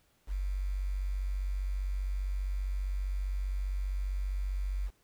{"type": "tone with quantisation", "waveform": "sine", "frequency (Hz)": 47.58, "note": "F#1", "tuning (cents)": 49, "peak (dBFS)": -30, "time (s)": [0.27, 4.91], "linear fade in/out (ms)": 50, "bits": 9, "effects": ["pink hiss -70 dBFS RMS until 5.03 s"]}